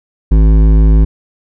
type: tone with hard clipping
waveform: sine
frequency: 53.2 Hz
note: G#1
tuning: 42 cents sharp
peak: -6 dBFS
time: 0.31-1.05 s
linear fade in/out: 10 ms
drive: 12 dB
effects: none